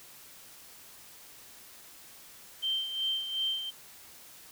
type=tone with tremolo; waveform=sine; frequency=3132 Hz; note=G7; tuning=2 cents flat; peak=-27 dBFS; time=2.62-3.71 s; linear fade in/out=20 ms; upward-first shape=sine; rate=2.7 Hz; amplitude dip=60%; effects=white hiss -52 dBFS RMS until 4.51 s